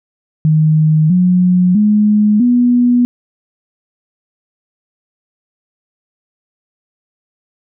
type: tone with pitch steps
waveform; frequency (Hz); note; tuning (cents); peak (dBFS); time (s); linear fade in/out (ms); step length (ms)
sine; 155.56 / 180.77 / 210.1 / 244.1; D#3 / F#3 / G#3 / B3; 0 / -40 / +20 / -20; -7; 0.45-3.05; 0; 650
effects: none